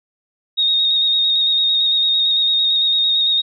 sine tone with vibrato, 3729 Hz, A#7, in tune, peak -13 dBFS, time 0.57-3.42 s, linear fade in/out 20 ms, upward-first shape square, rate 8.9 Hz, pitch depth 19 cents each way, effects none

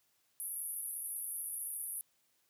pink band-pass noise, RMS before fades -41 dBFS, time 0.4-2.01 s, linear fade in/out 0 ms, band 10000 to 12000 Hz, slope 96 dB/octave, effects white hiss -75 dBFS RMS until 2.49 s + high-pass 60 Hz 12 dB/octave

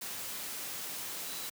sine tone in noise, 3951 Hz, B7, in tune, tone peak -48 dBFS, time 1.26-1.48 s, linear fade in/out 10 ms, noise white, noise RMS -40 dBFS, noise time 0.01-1.5 s, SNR -11 dB, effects high-pass 100 Hz 12 dB/octave

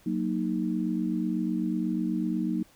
sine chord, D# minor, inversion first, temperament equal, 185 / 233.1 / 311.1 Hz, F#3 / A#3 / D#4, 0 / 0 / 0 cents, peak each -30 dBFS, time 0.06-2.63 s, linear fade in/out 5 ms, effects pink hiss -59 dBFS RMS until 2.75 s

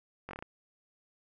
slowing click train, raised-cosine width 0.5 ms, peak -26 dBFS, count 6, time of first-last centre 0.29-0.425 s, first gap 20 ms, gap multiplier 1.15, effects none

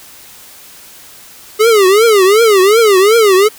square tone with vibrato, 415.3 Hz, G#4, in tune, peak -6 dBFS, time 1.59-3.49 s, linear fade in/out 20 ms, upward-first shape triangle, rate 2.7 Hz, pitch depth 230 cents each way, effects white hiss -37 dBFS RMS until 3.58 s

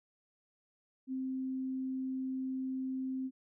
sine tone, 261.6 Hz, C4, in tune, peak -34 dBFS, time 1.07-3.31 s, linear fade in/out 50 ms, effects none

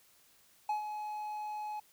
triangle tone with ADSR envelope, 846 Hz, G#5, 32 cents sharp, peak -27 dBFS, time 0.69-1.8 s, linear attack 4 ms, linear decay 120 ms, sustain -8 dB, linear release 7 ms, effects white hiss -65 dBFS RMS until 1.92 s

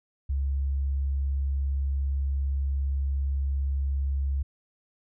sine tone, 68.7 Hz, C#2, 15 cents flat, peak -24 dBFS, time 0.29-4.43 s, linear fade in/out 10 ms, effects none

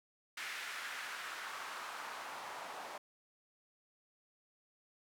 white noise with band-pass filter sweep, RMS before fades -45 dBFS, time 0.37-2.98 s, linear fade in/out 5 ms, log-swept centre 1900 to 790 Hz, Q 1.8, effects none

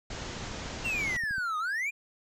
pink low-pass noise, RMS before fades -39 dBFS, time 0.1-1.17 s, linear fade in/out 5 ms, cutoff 7400 Hz, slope 96 dB/octave
click train, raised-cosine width 5 ms, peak -32 dBFS, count 18, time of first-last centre 0.15-1.382 s, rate 13.8 Hz
triangle exponential two-way sweep, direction down then up, 2800 to 1217 to 2476 Hz, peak -27 dBFS, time 0.84-1.91 s, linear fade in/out 20 ms, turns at 1.58 s
effects none

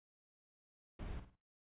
brown noise with echo, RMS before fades -45 dBFS, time 0.99-1.2 s, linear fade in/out 5 ms, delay 52 ms, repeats 3, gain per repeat -9 dB, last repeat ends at 1.356 s, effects noise-tail reverb RT60 0.3 s tail -18 dB re dry + resampled to 8000 Hz

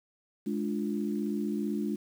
sine chord, D diminished, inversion second, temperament equal with one note detuned, 210.9 / 293.7 / 349.2 Hz, Ab3 / D4 / F4, +27 / 0 / 0 cents, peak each -31 / -34 / -36 dBFS, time 0.46-1.96 s, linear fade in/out 10 ms, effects 9-bit

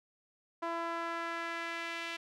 sawtooth tone with band-pass filter sweep, 335.3 Hz, E4, 30 cents sharp, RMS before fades -38 dBFS, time 0.62-2.17 s, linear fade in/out 10 ms, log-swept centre 980 to 2600 Hz, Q 1.6, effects none

